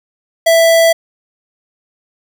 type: tone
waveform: square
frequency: 661 Hz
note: E5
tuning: 5 cents sharp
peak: -7 dBFS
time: 0.46-0.93 s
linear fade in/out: 10 ms
effects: none